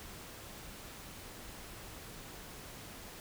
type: silence
effects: pink hiss -49 dBFS RMS until 3.2 s